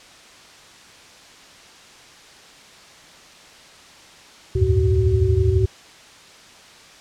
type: tone cluster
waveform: sine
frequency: 73.1 / 84.9 / 98.5 / 111.5 / 377.5 Hz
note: D2 / F2 / G2 / A2 / F#4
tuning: -7 / -48 / +9 / +23 / +35 cents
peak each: -21 dBFS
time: 4.55-5.66 s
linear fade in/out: 10 ms
effects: white hiss -45 dBFS RMS until 7 s + low-pass 6000 Hz 12 dB/octave